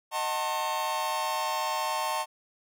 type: chord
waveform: 45% pulse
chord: D# diminished seventh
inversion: none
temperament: just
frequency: 622.3 / 746.7 / 896 / 1075.3 Hz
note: D#5 / F#5 / A5 / C6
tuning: 0 / +16 / +31 / +47 cents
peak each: -36 / -36 / -31 / -33 dBFS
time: 0.11-2.26 s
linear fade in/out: 50 ms
effects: none